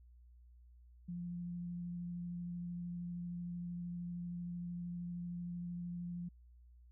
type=tone with vibrato; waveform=sine; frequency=174.61 Hz; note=F3; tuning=in tune; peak=-40 dBFS; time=1.08-6.29 s; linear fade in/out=10 ms; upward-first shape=sine; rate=13 Hz; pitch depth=11 cents each way; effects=added 60 Hz sine -58 dBFS peak until 6.91 s